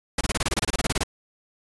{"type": "noise bursts", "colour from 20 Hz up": "pink", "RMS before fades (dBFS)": -23, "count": 16, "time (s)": [0.18, 1.035], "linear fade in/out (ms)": 5, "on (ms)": 30, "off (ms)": 25, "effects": ["resampled to 24000 Hz"]}